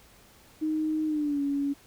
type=tone with pitch glide; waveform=sine; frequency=311.1 to 282 Hz; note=D#4 to C#4; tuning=0 to +30 cents; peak=-25 dBFS; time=0.61-1.74 s; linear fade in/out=20 ms; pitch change=-170 cents; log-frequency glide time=1.06-1.41 s; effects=pink hiss -56 dBFS RMS until 1.86 s